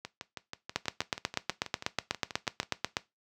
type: two click trains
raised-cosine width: 0.2 ms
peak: -21 / -10 dBFS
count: 17 / 19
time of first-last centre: 0.05-2.631 / 0.76-2.969 s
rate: 6.2 / 8.15 Hz
effects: noise-tail reverb RT60 0.2 s tail -18 dB re dry + high-pass 80 Hz 12 dB/octave